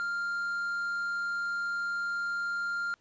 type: tone with quantisation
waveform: triangle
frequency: 1396.9 Hz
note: F6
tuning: in tune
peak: -28 dBFS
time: 0-2.94 s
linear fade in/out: 0 ms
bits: 8
effects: pink hiss -69 dBFS RMS until 3 s + resampled to 16000 Hz